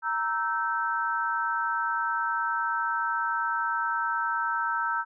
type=chord; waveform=sine; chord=E diminished; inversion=second; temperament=equal with one note detuned; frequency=932.3 / 1318.5 / 1548.2 Hz; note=Bb5 / E6 / G6; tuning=0 / 0 / -22 cents; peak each=-30 / -29 / -30 dBFS; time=0.02-5.05 s; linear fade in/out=50 ms; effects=none